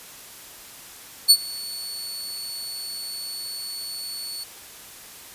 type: tone with ADSR envelope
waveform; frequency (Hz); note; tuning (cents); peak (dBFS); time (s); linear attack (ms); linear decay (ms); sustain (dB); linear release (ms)
sawtooth; 4435; C#8; 0; -5; 1.28-4.44; 25; 59; -23; 9
effects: white hiss -43 dBFS RMS until 5.34 s + resampled to 32000 Hz

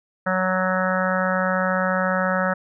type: harmonic tone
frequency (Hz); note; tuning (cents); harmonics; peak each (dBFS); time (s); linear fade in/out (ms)
185.8; F#3; +7; 1 / 3 / 4 / 5 / 6 / 7 / 8 / 9 / 10; -25 / -24 / -31 / -31 / -36 / -26 / -28 / -29 / -33; 0.26-2.54; 10
effects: none

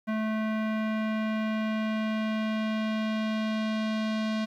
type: tone with low-pass filter sweep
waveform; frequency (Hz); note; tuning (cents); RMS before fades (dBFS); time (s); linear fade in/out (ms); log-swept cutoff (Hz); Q
square; 217.9; A3; -17; -29; 0.07-4.46; 20; 2000 to 4100; 1.3
effects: 10-bit

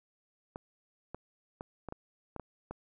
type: clicks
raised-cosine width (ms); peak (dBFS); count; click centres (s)
1; -26; 8; 0.559 / 1.146 / 1.609 / 1.887 / 1.924 / 2.363 / 2.397 / 2.71
effects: none

